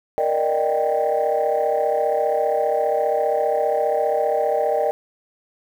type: chord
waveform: sine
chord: Eb major seventh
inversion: second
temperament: equal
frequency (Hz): 466.2 / 587.3 / 622.3 / 784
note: Bb4 / D5 / Eb5 / G5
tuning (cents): 0 / 0 / 0 / 0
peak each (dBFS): -22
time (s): 0.18-4.91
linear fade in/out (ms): 0
effects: tanh soft clip ceiling -11 dBFS + 8-bit

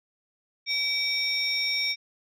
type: tone cluster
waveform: sine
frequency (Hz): 2297 / 3718 / 5500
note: D7 / A#7 / F8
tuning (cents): -39 / -5 / -27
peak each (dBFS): -27 / -30 / -27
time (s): 0.66-1.96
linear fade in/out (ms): 50
effects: tanh soft clip ceiling -18 dBFS

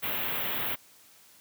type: band-stop noise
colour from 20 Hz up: white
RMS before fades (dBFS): -31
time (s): 0.02-0.76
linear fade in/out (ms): 20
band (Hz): 3500 to 13000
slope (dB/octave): 48
effects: white hiss -57 dBFS RMS until 1.4 s + high-pass 80 Hz 12 dB/octave

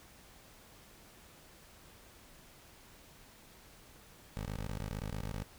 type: tone bursts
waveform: 15% pulse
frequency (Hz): 51.91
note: G#1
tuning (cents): 0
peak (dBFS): -31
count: 10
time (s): 4.37-5.43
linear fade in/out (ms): 0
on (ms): 88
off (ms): 20
effects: pink hiss -58 dBFS RMS until 5.58 s

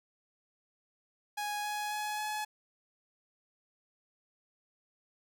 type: tone with pitch steps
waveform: sawtooth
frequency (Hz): 830.6 / 836.9 / 843.2 / 849.5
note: G#5 / G#5 / G#5 / G#5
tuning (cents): 0 / +13 / +26 / +39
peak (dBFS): -30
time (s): 1.37-2.45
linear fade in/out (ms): 10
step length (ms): 270
effects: none

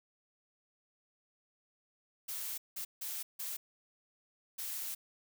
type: noise bursts at uneven times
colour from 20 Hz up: blue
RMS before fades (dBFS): -40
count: 5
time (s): 2.28-2.58 / 2.76-2.85 / 3.01-3.23 / 3.39-3.57 / 4.58-4.95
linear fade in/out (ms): 10
effects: none

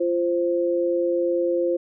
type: tone pair together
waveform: sine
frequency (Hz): 345.7 / 523.3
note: F4 / C5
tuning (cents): -18 / 0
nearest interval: perfect fifth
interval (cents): 718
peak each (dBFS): -22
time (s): 0-1.77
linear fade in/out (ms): 10
effects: none

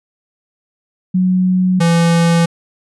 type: tone pair in turn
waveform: sine / square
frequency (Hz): 184.2 / 168.52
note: F#3 / E3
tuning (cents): -7 / +38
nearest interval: major second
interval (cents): 155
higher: first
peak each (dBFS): -10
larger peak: neither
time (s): 1.14-1.8 / 1.8-2.46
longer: neither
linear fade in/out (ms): 10
effects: resampled to 24000 Hz

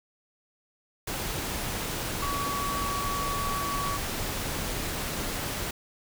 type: tone in noise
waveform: sine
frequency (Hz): 1133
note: C#6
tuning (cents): +37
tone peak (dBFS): -30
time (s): 2.22-3.97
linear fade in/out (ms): 5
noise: pink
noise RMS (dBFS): -32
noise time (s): 1.07-5.71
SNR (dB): -1
effects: none

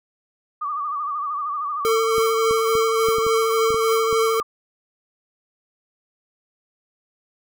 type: tone with vibrato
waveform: sine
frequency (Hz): 1177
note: D6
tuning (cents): +3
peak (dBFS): -23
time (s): 0.61-4.43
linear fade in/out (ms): 10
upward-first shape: sine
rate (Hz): 13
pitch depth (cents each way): 85
type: tone with tremolo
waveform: square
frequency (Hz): 448.8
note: A4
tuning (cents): +34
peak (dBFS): -17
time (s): 1.85-4.4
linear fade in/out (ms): 0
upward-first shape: triangle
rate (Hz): 3.5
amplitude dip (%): 35
type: clicks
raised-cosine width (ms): 3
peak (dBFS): -20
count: 9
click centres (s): 2.182 / 2.51 / 2.753 / 3.086 / 3.184 / 3.266 / 3.705 / 3.744 / 4.128
effects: none

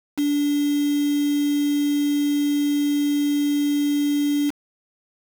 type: tone with quantisation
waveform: sine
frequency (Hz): 290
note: D4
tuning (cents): -22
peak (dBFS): -18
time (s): 0.17-4.51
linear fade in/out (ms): 20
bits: 5
effects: none

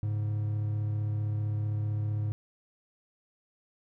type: tone pair together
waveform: triangle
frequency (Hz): 105.1 / 140.58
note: G#2 / C#3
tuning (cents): +21 / +25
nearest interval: perfect fourth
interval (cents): 504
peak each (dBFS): -26 / -38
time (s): 0.03-2.32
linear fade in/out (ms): 0
effects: none

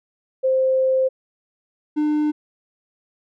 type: tone pair in turn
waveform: sine / triangle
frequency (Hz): 523.3 / 301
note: C5 / D4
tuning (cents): 0 / +43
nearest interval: minor seventh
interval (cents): 957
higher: first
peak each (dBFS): -15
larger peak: neither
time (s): 0.43-1.09 / 1.96-2.32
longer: first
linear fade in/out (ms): 20
effects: none

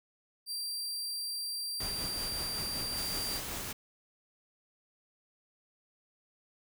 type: tone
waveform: sawtooth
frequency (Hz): 4716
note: D8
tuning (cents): +6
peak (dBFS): -32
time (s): 0.46-3.41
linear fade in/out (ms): 50
type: noise with tremolo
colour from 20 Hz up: pink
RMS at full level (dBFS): -40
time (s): 1.8-3.73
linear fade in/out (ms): 5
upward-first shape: sine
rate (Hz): 5.3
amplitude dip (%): 35
type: high-pass noise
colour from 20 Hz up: white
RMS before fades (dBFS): -42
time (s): 2.97-3.72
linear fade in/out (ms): 2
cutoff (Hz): 190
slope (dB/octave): 24
effects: none

